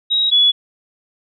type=tone pair in turn; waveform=sine; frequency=3815 / 3399 Hz; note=A#7 / G#7; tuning=+39 / +39 cents; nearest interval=major second; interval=200 cents; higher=first; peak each=-13 / -9 dBFS; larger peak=second; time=0.1-0.31 / 0.31-0.52 s; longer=neither; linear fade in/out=20 ms; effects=none

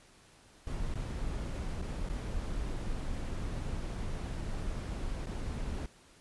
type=noise with dropouts; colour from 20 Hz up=brown; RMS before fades=-36 dBFS; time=0.67-5.86 s; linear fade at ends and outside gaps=1 ms; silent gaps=0.94-0.955 / 1.816-1.823 / 2.088-2.098 / 5.259-5.269 s; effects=pink hiss -60 dBFS RMS until 6.2 s + resampled to 24000 Hz

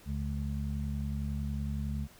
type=harmonic tone; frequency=70.9 Hz; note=C#2; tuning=40 cents sharp; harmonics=1 / 2 / 3; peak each=-34 / -37 / -38 dBFS; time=0.05-2.08 s; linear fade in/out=50 ms; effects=pink hiss -57 dBFS RMS until 2.19 s

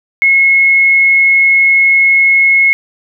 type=tone; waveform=sine; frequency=2174 Hz; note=C#7; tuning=34 cents flat; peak=-5 dBFS; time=0.22-2.73 s; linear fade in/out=0 ms; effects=none

